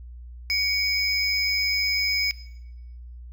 triangle tone pair together, 2246 / 5058 Hz, C#7 / D#8, +22 / +28 cents, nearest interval octave + major second, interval 1406 cents, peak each -23 dBFS, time 0.5-2.31 s, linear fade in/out 0 ms, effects noise-tail reverb RT60 0.9 s tail -17 dB re dry + added 60 Hz sine -38 dBFS peak until 3.32 s

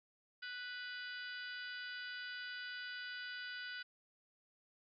harmonic tone with a mistuned harmonic, 493.9 Hz, B4, in tune, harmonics 3 / 4 / 5 / 6 / 7 / 8 / 9 / 10, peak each -45 / -55 / -58 / -53 / -58 / -57 / -63 / -54 dBFS, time 0.42-3.83 s, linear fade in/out 10 ms, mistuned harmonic 10, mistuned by -46 cents, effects none

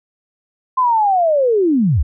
sine linear sweep, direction down, 1046.5 to 52.9 Hz, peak -11 dBFS, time 0.77-2.03 s, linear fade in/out 10 ms, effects none

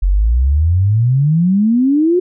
sine exponential sweep, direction up, 43.65 to 370 Hz, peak -9 dBFS, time 0.02-2.2 s, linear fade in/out 10 ms, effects none

